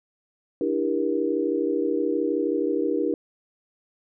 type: chord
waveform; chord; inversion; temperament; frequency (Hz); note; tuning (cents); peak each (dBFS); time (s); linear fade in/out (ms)
sine; E half-diminished seventh; third; just; 296.7 / 329.6 / 395.6 / 474.7; D4 / E4 / G4 / Bb4; +18 / 0 / +16 / +31; -27; 0.61-3.14; 2
effects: none